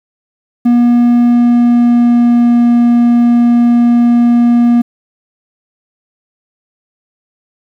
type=tone with pitch glide; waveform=triangle; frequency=240 to 238.3 Hz; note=B3 to A#3; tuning=-49 to +38 cents; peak=-3 dBFS; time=0.65-4.82 s; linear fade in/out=10 ms; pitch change=-13 cents; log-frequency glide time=1.31-2.7 s; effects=7-bit